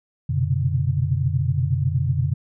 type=tone cluster; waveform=sine; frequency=90.7 / 123.2 / 131.5 / 144.7 Hz; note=F#2 / B2 / C3 / D3; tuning=-34 / -4 / +9 / -25 cents; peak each=-24 dBFS; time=0.29-2.34 s; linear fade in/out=10 ms; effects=none